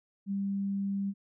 sine tone, 197.8 Hz, G3, 16 cents sharp, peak -29 dBFS, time 0.26-1.14 s, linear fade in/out 50 ms, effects none

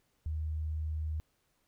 sine tone, 77.78 Hz, D#2, in tune, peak -32 dBFS, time 0.26-1.2 s, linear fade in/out 0 ms, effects pink hiss -75 dBFS RMS until 1.67 s

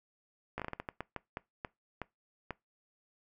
slowing click train, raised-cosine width 0.5 ms, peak -22 dBFS, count 14, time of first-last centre 0.58-2.507 s, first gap 16 ms, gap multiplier 1.33, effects noise-tail reverb RT60 0.2 s tail -22 dB re dry

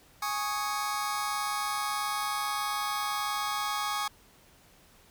sawtooth chord, Ab suspended fourth, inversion none, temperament just, 830.6 / 1107.5 / 1245.9 Hz, Ab5 / Db6 / Eb6, 0 / -2 / +2 cents, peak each -30 dBFS, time 0.22-4.08 s, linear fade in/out 5 ms, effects pink hiss -59 dBFS RMS until 5.1 s

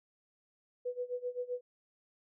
sine tone with tremolo, 493.9 Hz, B4, in tune, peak -32 dBFS, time 0.85-1.61 s, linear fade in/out 10 ms, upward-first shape sine, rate 7.7 Hz, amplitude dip 90%, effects none

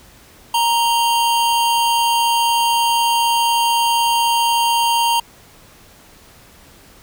square tone pair together, 933 / 3135 Hz, A#5 / G7, +1 / -1 cents, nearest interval octave + major sixth, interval 2098 cents, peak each -15 / -23 dBFS, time 0.54-5.2 s, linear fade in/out 5 ms, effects pink hiss -46 dBFS RMS until 7.02 s

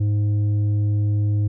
triangle tone with tanh clipping, 103.83 Hz, G#2, in tune, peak -18 dBFS, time 0-1.48 s, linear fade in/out 10 ms, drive 10 dB, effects none

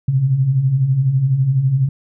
sine beating tone pair, 123.47 / 135.47 Hz, B2 / C#3, 0 / -39 cents, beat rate 12 Hz, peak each -21 / -13 dBFS, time 0.08-1.89 s, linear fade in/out 5 ms, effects none

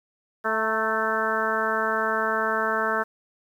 harmonic tone with a mistuned harmonic, 220 Hz, A3, in tune, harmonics 1 / 2 / 3 / 4 / 5 / 6 / 7 / 8, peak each -35 / -30 / -30 / -32 / -30 / -28 / -28 / -33 dBFS, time 0.44-3.04 s, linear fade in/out 20 ms, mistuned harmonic 4, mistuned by +34 cents, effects 9-bit

